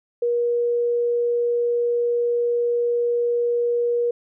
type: tone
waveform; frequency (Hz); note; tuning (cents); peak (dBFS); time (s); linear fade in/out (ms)
sine; 477.2; A#4; +41; -18; 0.22-4.11; 5
effects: none